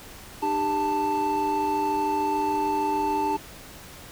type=tone cluster; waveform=triangle; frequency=303.5 / 396.9 / 884 Hz; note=D#4 / G4 / A5; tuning=-43 / +22 / +8 cents; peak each=-28 / -28 / -22 dBFS; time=0.42-3.37 s; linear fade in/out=10 ms; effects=pink hiss -44 dBFS RMS until 4.11 s